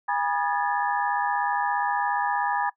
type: tone cluster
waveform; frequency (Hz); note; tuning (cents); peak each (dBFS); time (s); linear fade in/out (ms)
sine; 817 / 972 / 1220 / 1681 / 1758; G#5 / B5 / D#6 / G#6 / A6; -29 / -28 / -34 / +20 / -2; -26 / -27 / -33 / -31 / -34; 0.08-2.7; 10
effects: noise-tail reverb RT60 0.1 s tail -21 dB re dry